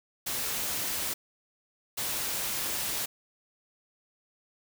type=noise bursts at uneven times; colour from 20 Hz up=white; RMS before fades=-32 dBFS; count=2; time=0.26-1.14 / 1.97-3.06 s; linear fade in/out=10 ms; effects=none